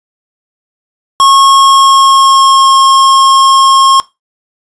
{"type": "tone with pitch glide", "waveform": "square", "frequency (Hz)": [1091, 1077.8], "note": ["C#6", "C#6"], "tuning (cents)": [-28, -49], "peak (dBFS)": -4, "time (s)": [1.2, 4], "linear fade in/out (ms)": 0, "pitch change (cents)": -21, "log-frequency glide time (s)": [1.41, 2.7], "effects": ["noise-tail reverb RT60 0.2 s tail -18 dB re dry", "resampled to 22050 Hz"]}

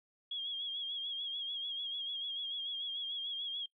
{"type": "tone with vibrato", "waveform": "sine", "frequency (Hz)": 3286, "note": "G#7", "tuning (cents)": -19, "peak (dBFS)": -36, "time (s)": [0.31, 3.66], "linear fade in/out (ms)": 5, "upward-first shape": "sine", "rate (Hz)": 6.8, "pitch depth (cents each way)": 51, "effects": ["noise-tail reverb RT60 0.1 s tail -21 dB re dry"]}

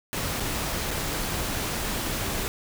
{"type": "noise with dropouts", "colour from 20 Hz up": "pink", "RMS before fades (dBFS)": -29, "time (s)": [0.13, 2.48], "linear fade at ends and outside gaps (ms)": 0, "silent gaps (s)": [[0.4, 0.404], [0.907, 0.912]], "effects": []}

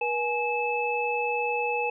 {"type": "tone cluster", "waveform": "sine", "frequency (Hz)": [481.3, 839, 2610], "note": ["B4", "G#5", "E7"], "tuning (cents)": [-45, 17, -18], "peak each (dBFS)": -29, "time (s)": [0.01, 1.9], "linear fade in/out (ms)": 5, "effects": []}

